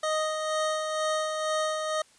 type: tone with tremolo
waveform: 25% pulse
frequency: 622.3 Hz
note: D#5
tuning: in tune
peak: -21 dBFS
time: 0.03-2.02 s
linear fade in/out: 5 ms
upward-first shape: sine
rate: 2.1 Hz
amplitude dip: 40%
effects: white hiss -59 dBFS RMS until 2.18 s + resampled to 22050 Hz